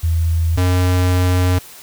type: tone pair in turn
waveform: sine / square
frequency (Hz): 82.5 / 90.69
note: E2 / F#2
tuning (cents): +2 / -34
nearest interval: major second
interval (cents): 164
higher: second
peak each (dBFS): -13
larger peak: neither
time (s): 0.03-0.57 / 0.57-1.59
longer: second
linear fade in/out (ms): 10
effects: white hiss -39 dBFS RMS until 1.82 s